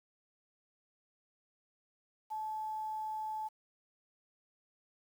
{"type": "tone with quantisation", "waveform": "sine", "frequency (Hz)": 867, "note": "A5", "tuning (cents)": -26, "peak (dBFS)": -36, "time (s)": [2.3, 3.49], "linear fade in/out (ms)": 20, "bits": 10, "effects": []}